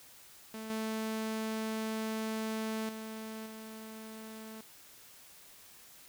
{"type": "tone with level steps", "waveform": "sawtooth", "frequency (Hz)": 220, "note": "A3", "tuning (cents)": 0, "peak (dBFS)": [-37, -30, -37, -41], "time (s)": [0.54, 4.61], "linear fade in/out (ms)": 2, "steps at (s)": [0.7, 2.89, 3.46], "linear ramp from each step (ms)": 2, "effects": ["white hiss -56 dBFS RMS until 6.08 s"]}